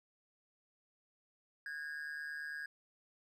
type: tone with amplitude modulation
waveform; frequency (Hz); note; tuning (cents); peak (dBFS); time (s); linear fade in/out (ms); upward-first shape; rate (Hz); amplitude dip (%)
triangle; 1638; G#6; -24; -36; 1.66-2.66; 2; sine; 149; 70
effects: none